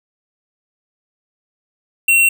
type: tone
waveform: square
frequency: 2729 Hz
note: F7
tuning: 41 cents flat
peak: -10 dBFS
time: 2.08-2.29 s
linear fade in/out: 5 ms
effects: none